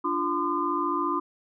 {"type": "tone cluster", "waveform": "sine", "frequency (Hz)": [293.4, 347.9, 1025, 1209], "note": ["D4", "F4", "C6", "D6"], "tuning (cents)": [-2, -7, -36, 50], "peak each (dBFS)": [-31, -31, -28, -29], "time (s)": [0.04, 1.2], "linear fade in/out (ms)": 10, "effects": []}